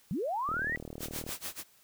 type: linear sweep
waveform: sine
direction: up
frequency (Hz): 141.2 to 1975.5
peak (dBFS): -30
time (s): 0.11-0.76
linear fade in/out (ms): 0
type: click train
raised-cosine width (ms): 2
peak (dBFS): -28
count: 32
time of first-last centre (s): 0.49-1.291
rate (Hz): 38.7
type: noise with tremolo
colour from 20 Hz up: white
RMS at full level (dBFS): -37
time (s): 0.99-1.64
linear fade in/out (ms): 50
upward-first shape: sine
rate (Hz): 6.8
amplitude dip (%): 95
effects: white hiss -63 dBFS RMS until 1.83 s